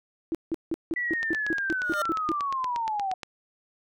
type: tone bursts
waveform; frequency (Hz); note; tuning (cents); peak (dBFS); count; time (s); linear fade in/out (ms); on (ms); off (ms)
sine; 328.3; E4; -7; -24; 11; 0.32-2.317; 0; 27; 170
type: linear sweep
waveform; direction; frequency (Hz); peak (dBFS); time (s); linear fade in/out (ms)
sine; down; 1975.5 to 734; -26; 0.96-3.14; 5
type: click train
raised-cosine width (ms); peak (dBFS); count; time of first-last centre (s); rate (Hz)
0.2; -18; 18; 1.23-3.232; 8.49
type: tone with exponential growth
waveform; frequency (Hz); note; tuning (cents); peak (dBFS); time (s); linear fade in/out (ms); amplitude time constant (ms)
25% pulse; 605; D#5; -49; -21; 1.78-2.02; 2; 52
effects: none